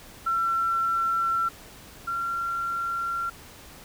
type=tone pair in turn; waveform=sine; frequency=1352 / 1372.5 Hz; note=E6 / F6; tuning=+43 / -31 cents; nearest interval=unison; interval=26 cents; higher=second; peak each=-22 / -26 dBFS; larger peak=first; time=0.26-1.49 / 2.07-3.3 s; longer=neither; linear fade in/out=10 ms; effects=pink hiss -47 dBFS RMS until 3.84 s